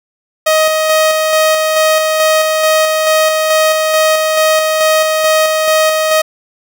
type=tone with tremolo; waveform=sawtooth; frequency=628 Hz; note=D#5; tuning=16 cents sharp; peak=-4 dBFS; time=0.46-6.22 s; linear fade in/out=10 ms; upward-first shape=square; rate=2.3 Hz; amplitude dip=30%; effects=none